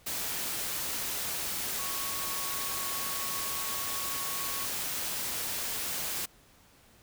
sine tone in noise, 1108.7 Hz, C#6, in tune, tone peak -41 dBFS, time 1.78-4.66 s, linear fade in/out 10 ms, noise white, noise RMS -34 dBFS, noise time 0.06-6.26 s, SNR -10 dB, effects pink hiss -60 dBFS RMS until 7.02 s

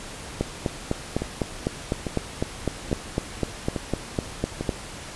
two click trains, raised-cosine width 2 ms, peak -13 / -9 dBFS, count 5 / 18, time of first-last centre 1.22-4.61 / 0.41-4.692 s, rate 1.18 / 3.97 Hz, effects pink hiss -38 dBFS RMS until 5.15 s + resampled to 24000 Hz

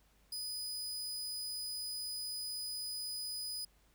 sawtooth tone, 4978 Hz, D#8, in tune, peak -36 dBFS, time 0.32-3.65 s, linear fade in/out 5 ms, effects added 50 Hz sine -68 dBFS peak until 3.94 s + pink hiss -71 dBFS RMS until 3.94 s

